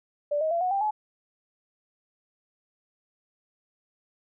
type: tone with pitch steps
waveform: sine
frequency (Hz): 585 / 630.6 / 679.8 / 732.8 / 790 / 851.6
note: D5 / D#5 / F5 / F#5 / G5 / G#5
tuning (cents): -7 / +23 / -47 / -17 / +13 / +43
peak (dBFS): -23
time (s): 0.31-0.91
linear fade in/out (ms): 10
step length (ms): 100
effects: none